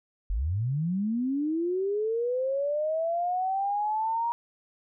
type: linear sweep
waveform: sine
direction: up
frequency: 41.2 to 947 Hz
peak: -25 dBFS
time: 0.3-4.32 s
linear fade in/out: 0 ms
effects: none